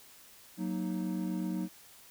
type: chord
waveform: triangle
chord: D# minor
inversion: first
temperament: equal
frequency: 185 / 233.1 / 311.1 Hz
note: F#3 / A#3 / D#4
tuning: 0 / 0 / 0 cents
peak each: -32 / -37 / -35 dBFS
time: 0.57-1.69 s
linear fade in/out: 50 ms
effects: white hiss -56 dBFS RMS until 2.1 s